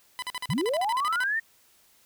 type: tone bursts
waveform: 15% pulse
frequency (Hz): 1000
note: B5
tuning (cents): +21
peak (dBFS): -24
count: 14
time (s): 0.19-1.237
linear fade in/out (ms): 0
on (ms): 33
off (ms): 45
type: linear sweep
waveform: sine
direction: up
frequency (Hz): 103.83 to 1864.7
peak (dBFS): -24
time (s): 0.49-1.4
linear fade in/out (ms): 10
effects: white hiss -61 dBFS RMS until 2.05 s